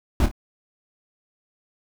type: noise with echo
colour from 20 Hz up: brown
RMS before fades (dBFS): -17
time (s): 0.2-0.26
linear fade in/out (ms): 2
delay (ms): 27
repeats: 2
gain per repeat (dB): -9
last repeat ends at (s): 0.314
effects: none